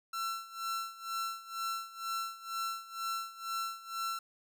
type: tone with tremolo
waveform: 45% pulse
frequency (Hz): 1350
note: E6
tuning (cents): +41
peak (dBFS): -33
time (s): 0.13-4.19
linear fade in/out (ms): 5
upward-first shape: sine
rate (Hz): 2.1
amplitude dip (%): 85
effects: none

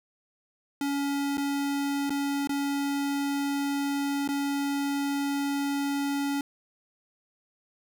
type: tone with dropouts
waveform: square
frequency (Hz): 281.5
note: C#4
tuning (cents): +27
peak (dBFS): -27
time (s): 0.81-6.41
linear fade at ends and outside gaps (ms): 2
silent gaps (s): 1.372-1.379 / 2.096-2.104 / 2.473-2.493 / 4.277-4.288
effects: none

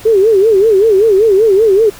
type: tone with vibrato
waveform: sine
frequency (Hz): 415.3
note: G#4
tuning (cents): 0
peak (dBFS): -5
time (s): 0.05-1.9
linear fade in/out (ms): 10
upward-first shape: sine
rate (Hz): 5.2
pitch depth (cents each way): 170
effects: pink hiss -34 dBFS RMS until 1.99 s

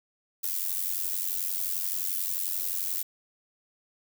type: noise with amplitude modulation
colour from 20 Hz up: violet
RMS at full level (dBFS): -27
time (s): 0.43-3.03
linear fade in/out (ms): 10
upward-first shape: sine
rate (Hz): 91.4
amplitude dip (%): 80
effects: none

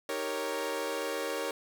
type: chord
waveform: sawtooth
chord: Eb dominant seventh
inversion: none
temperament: equal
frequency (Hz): 311.1 / 392 / 466.2 / 554.4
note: Eb4 / G4 / Bb4 / Db5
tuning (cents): 0 / 0 / 0 / 0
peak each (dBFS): -37 / -36 / -32 / -32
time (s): 0.09-1.51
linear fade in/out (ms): 2
effects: none

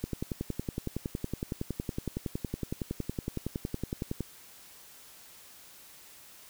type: click train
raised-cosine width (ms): 3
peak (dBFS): -19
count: 46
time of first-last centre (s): 0.04-4.207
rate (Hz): 10.8
effects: white hiss -53 dBFS RMS until 6.49 s

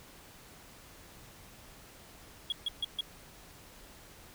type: tone bursts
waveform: triangle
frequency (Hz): 3322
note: G#7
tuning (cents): 0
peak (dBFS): -27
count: 4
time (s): 2.5-3.008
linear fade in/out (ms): 2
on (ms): 22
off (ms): 140
effects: tanh soft clip ceiling -24 dBFS + pink hiss -54 dBFS RMS until 4.34 s

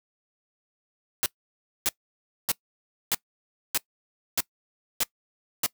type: noise bursts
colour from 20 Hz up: white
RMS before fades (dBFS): -24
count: 8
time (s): 1.23-5.662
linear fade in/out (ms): 0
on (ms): 29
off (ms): 600
effects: noise-tail reverb RT60 0.1 s tail -22 dB re dry

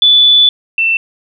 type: tone pair in turn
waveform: sine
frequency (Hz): 3472 / 2679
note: A7 / E7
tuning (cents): -24 / +27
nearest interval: major third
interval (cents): 449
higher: first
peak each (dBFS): -4 / -9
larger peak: first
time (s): 0.02-0.49 / 0.78-0.97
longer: first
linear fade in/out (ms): 2
effects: none

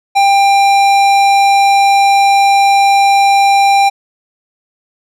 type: tone with tanh clipping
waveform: sine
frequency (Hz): 794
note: G5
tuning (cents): +22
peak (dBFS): -8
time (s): 0.15-3.9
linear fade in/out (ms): 20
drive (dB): 17
effects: none

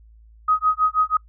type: tone with tremolo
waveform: sine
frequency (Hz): 1258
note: D#6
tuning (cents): +19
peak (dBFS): -13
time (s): 0.48-1.17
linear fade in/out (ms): 5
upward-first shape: sine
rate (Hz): 6.2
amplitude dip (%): 100
effects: noise-tail reverb RT60 0.1 s tail -24 dB re dry + added 55 Hz sine -46 dBFS peak until 1.28 s

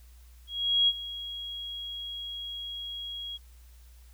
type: tone with ADSR envelope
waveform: sine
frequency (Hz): 3300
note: G#7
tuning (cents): -12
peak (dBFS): -19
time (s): 0.47-3.38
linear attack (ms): 410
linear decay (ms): 43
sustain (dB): -16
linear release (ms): 25
effects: added 60 Hz sine -50 dBFS peak until 4.13 s + white hiss -63 dBFS RMS until 4.13 s

